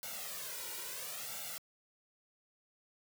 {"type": "noise with flanger", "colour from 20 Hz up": "white", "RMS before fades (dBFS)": -43, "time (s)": [0.03, 1.58], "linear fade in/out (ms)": 0, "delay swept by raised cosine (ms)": [1.4, 2.11], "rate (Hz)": 0.73, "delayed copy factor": 0.9, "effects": ["high-pass 150 Hz 12 dB/octave"]}